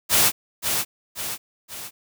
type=noise with echo; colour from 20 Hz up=white; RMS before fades=-17 dBFS; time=0.09-0.32 s; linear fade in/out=50 ms; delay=530 ms; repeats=3; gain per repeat=-6 dB; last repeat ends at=1.91 s; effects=none